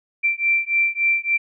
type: beating tone pair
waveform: sine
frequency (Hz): 2349 / 2352.5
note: D7 / D7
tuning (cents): 0 / +2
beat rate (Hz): 3.5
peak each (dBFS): -20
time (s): 0.23-1.38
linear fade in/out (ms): 20
effects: none